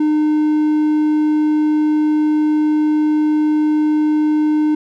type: tone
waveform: triangle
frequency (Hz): 304.4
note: D#4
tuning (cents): -38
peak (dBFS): -10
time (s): 0-4.75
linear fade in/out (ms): 5
effects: none